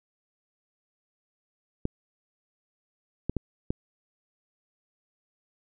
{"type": "clicks", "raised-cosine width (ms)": 3, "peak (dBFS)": -14, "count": 4, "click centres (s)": [1.854, 3.296, 3.367, 3.705], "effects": []}